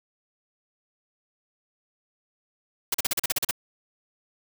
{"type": "noise bursts", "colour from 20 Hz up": "white", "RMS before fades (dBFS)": -24, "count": 10, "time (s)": [2.92, 3.511], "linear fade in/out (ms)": 5, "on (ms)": 24, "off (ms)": 39, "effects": []}